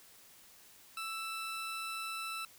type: tone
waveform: 20% pulse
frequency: 1323 Hz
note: E6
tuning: 6 cents sharp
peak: -33 dBFS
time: 0.97-2.45 s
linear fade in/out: 2 ms
effects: white hiss -59 dBFS RMS until 2.58 s